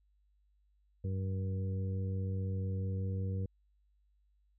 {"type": "harmonic tone with a mistuned harmonic", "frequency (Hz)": 95.2, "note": "F#2", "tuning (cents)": 50, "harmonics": [1, 2, 3, 4, 5], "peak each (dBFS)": [-33, -42, -52, -53, -47], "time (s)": [1.04, 3.46], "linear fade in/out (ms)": 5, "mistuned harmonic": 1, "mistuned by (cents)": 16, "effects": ["added 50 Hz sine -68 dBFS peak until 4.58 s"]}